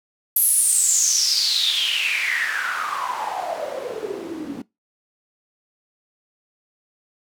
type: noise with band-pass filter sweep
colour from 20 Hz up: white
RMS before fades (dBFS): -22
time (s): 0.36-4.62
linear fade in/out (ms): 5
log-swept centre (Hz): 12000 to 250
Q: 8.6
effects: noise-tail reverb RT60 0.2 s tail -21 dB re dry